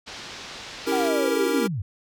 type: low-pass noise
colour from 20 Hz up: white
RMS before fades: -39 dBFS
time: 0.06-1.09 s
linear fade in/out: 20 ms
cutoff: 5300 Hz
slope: 24 dB/octave
type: chord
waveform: square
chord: C# diminished seventh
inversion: none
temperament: equal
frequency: 277.2 / 329.6 / 392 / 466.2 Hz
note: C#4 / E4 / G4 / Bb4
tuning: 0 / 0 / 0 / 0 cents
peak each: -29 / -29 / -29 / -26 dBFS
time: 0.86-1.68 s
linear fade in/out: 20 ms
type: linear sweep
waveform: sine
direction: down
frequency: 784 to 82.41 Hz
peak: -25 dBFS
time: 0.92-1.82 s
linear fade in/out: 5 ms
effects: none